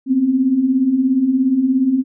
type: beating tone pair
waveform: sine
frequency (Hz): 246.9 / 263.9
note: B3 / C4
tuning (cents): 0 / +15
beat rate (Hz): 17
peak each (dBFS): -20 / -13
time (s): 0.06-2.04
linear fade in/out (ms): 50
effects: none